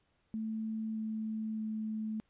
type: tone with pitch steps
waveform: sine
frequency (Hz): 220 / 218.7 / 217.5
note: A3 / A3 / A3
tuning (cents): 0 / -10 / -20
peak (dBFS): -34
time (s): 0.34-2.2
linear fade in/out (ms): 0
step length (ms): 620
effects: pink hiss -75 dBFS RMS until 2.29 s + resampled to 8000 Hz